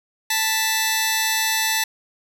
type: tone pair together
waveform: 10% pulse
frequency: 880 / 1975.5 Hz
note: A5 / B6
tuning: 0 / 0 cents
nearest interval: octave + major second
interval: 1400 cents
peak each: -13 dBFS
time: 0.3-1.84 s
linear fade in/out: 5 ms
effects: none